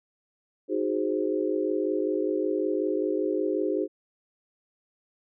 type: chord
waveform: sine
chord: Ab dominant seventh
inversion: second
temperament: equal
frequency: 311.1 / 370 / 415.3 / 523.3 Hz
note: Eb4 / Gb4 / Ab4 / C5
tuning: 0 / 0 / 0 / 0 cents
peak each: -29 / -29 / -29 / -32 dBFS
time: 0.68-3.88 s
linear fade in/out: 50 ms
effects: none